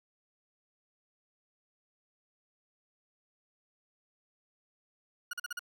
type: tone bursts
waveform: 40% pulse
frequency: 1444 Hz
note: F#6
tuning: 43 cents flat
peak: -34 dBFS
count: 5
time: 5.31-5.593 s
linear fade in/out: 5 ms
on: 23 ms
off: 42 ms
effects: none